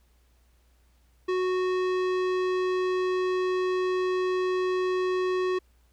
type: tone with tanh clipping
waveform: sine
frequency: 368.5 Hz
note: F#4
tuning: 7 cents flat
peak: -26 dBFS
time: 1.28-5.59 s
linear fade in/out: 10 ms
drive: 18 dB
effects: added 60 Hz sine -60 dBFS peak until 5.92 s + pink hiss -69 dBFS RMS until 5.92 s